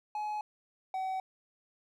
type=tone pair in turn; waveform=triangle; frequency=845 / 757.4 Hz; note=G#5 / F#5; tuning=+30 / +40 cents; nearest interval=major second; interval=190 cents; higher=first; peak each=-31 / -30 dBFS; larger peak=second; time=0.15-0.41 / 0.94-1.2 s; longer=neither; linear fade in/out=2 ms; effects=none